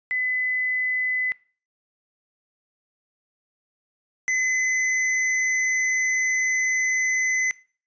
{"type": "tone pair in turn", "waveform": ["sine", "square"], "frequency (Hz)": [2012, 2031], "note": ["B6", "B6"], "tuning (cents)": [32, 48], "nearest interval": "unison", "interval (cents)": 16, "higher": "second", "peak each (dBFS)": [-22, -21], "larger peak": "second", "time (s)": [[0.11, 1.32], [4.28, 7.51]], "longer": "second", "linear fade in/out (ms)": 0, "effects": ["noise-tail reverb RT60 0.4 s tail -21 dB re dry", "resampled to 16000 Hz"]}